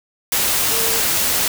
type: tone in noise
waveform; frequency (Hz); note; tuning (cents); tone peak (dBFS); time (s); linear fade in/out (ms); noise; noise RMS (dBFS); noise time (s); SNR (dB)
sine; 453.4; A#4; -48; -27; 0.71-1; 2; white; -18; 0.32-1.48; -12
effects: none